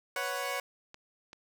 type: chord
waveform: 15% pulse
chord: B suspended second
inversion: none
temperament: equal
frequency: 493.9 / 554.4 / 740 Hz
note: B4 / C#5 / F#5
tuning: 0 / 0 / 0 cents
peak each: -32 / -29 / -31 dBFS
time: 0.16-0.6 s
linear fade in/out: 2 ms
type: clicks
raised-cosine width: 0.2 ms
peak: -30 dBFS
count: 2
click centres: 0.944 / 1.331 s
effects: none